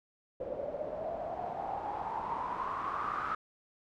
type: noise with low-pass filter sweep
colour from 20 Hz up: white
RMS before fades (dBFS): -37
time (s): 0.4-3.35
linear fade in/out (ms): 5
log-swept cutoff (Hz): 530 to 1300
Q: 9
effects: none